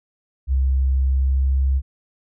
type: tone with pitch glide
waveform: sine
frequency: 66.2 to 67.01 Hz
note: C2 to C2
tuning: +21 to +42 cents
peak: -15 dBFS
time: 0.47-1.82 s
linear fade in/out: 50 ms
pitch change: +21 cents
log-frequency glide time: 0.97-1.61 s
effects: none